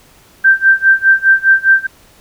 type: tone with tremolo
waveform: sine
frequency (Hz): 1568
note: G6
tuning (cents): 0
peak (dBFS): -3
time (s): 0.44-1.87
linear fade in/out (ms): 10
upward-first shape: sine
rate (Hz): 4.9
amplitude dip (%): 95
effects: pink hiss -46 dBFS RMS until 2.2 s